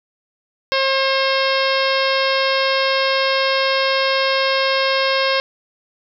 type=harmonic tone with a mistuned harmonic; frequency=536 Hz; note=C5; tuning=42 cents sharp; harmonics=1 / 2 / 3 / 4 / 5 / 6 / 7 / 8 / 9 / 10; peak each=-19 / -22 / -24 / -25 / -26 / -27 / -27 / -28 / -29 / -29 dBFS; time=0.72-5.4 s; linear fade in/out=0 ms; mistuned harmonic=10; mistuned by=-16 cents; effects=none